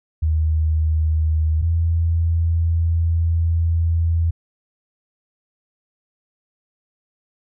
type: tone pair in turn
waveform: sine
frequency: 78.6 / 83.12 Hz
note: D#2 / E2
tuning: +18 / +15 cents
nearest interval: minor second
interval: 97 cents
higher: second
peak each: -15 dBFS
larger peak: neither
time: 0.22-1.62 / 1.62-4.31 s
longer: second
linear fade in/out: 10 ms
effects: none